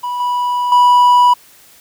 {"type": "tone with level steps", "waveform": "triangle", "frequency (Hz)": 981, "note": "B5", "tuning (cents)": -12, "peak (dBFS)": [-16, -12, -4], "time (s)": [0.03, 1.34], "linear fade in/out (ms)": 10, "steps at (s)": [0.2, 0.72], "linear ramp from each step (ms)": 2, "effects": ["white hiss -45 dBFS RMS until 1.8 s"]}